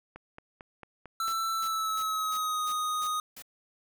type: click train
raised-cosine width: 0.5 ms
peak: -29 dBFS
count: 6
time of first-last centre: 0.16-1.281 s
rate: 4.46 Hz
type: tone with pitch glide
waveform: square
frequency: 1333 to 1243.7 Hz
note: E6 to D#6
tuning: +19 to -1 cents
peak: -29 dBFS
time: 1.2-3.2 s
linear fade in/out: 2 ms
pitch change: -120 cents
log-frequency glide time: 1.52-2.65 s
type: noise bursts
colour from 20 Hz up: white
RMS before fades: -45 dBFS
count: 7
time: 1.27-3.423 s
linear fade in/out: 5 ms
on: 59 ms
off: 290 ms
effects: none